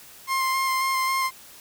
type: tone with vibrato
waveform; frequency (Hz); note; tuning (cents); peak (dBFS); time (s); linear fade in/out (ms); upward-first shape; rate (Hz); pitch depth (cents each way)
30% pulse; 1056; C6; +16; -19; 0.27-1.31; 50; square; 3.7; 11
effects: white hiss -47 dBFS RMS until 1.6 s